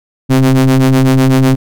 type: ring-modulated tone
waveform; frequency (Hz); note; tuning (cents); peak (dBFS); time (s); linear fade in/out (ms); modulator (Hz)
square; 65; C2; -11; -4; 0.29-1.56; 20; 199
effects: none